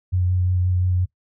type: tone with vibrato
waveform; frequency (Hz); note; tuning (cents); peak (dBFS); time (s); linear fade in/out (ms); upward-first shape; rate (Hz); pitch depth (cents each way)
sine; 90.8; F#2; -32; -17; 0.12-1.06; 20; sine; 5.7; 16
effects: noise-tail reverb RT60 0.1 s tail -18 dB re dry